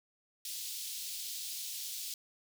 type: high-pass noise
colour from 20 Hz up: pink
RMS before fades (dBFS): -41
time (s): 0.45-2.14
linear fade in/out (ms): 2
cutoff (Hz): 3500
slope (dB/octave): 24
effects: none